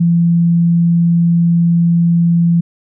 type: tone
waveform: sine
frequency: 169.9 Hz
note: F3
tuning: 47 cents flat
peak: -8 dBFS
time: 0-2.61 s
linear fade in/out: 10 ms
effects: none